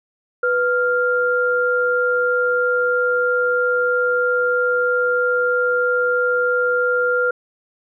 sine tone pair together, 493.9 / 1397 Hz, B4 / F6, 0 / 0 cents, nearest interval octave + tritone, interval 1800 cents, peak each -18 dBFS, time 0.43-7.31 s, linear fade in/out 5 ms, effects none

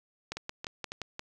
two click trains, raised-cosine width 0.2 ms, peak -20 / -18 dBFS, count 4 / 5, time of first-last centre 0.37-1.194 / 0.32-1.017 s, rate 3.64 / 5.74 Hz, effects none

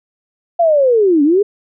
sine linear two-way sweep, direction down then up, 698.5 to 277.2 to 424.8 Hz, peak -8 dBFS, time 0.59-1.43 s, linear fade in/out 10 ms, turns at 1.23 s, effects none

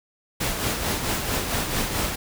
pink noise with tremolo, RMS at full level -24 dBFS, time 0.4-2.16 s, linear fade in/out 10 ms, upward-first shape sine, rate 4.5 Hz, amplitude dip 45%, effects none

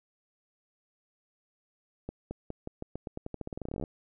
accelerating click train, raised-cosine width 2 ms, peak -23 dBFS, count 25, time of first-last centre 2.09-3.838 s, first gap 220 ms, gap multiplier 0.88, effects none

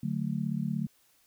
sine chord, D major, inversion none, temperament just, 146.83 / 183.54 / 220.2 Hz, D3 / F#3 / A3, 0 / -14 / +2 cents, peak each -33 dBFS, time 0.03-0.87 s, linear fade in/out 5 ms, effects white hiss -66 dBFS RMS until 1.26 s

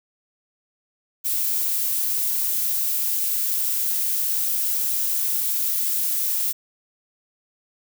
violet noise, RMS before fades -23 dBFS, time 1.24-6.53 s, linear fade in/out 20 ms, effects none

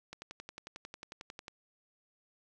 click train, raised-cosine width 0.2 ms, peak -27 dBFS, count 16, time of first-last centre 0.13-1.481 s, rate 11.1 Hz, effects none

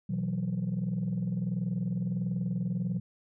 sine chord, B suspended fourth, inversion none, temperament equal, 123.47 / 164.81 / 185 Hz, B2 / E3 / F#3, 0 / 0 / 0 cents, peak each -33 / -32 / -30 dBFS, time 0.09-3 s, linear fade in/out 10 ms, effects tanh soft clip ceiling -24 dBFS

